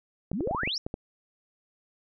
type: clicks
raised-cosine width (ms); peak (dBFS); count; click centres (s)
2; -19; 9; 0.316 / 0.407 / 0.474 / 0.511 / 0.548 / 0.634 / 0.675 / 0.865 / 0.941
type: exponential sweep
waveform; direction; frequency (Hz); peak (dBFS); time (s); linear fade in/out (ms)
sine; up; 164.6 to 5740; -28; 0.33-0.78; 2
effects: none